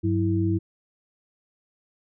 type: tone cluster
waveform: sine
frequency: 98.4 / 183.4 / 327.4 Hz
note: G2 / F#3 / E4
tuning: +7 / -15 / -12 cents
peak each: -23 / -29 / -24 dBFS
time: 0.03-0.59 s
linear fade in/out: 20 ms
effects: none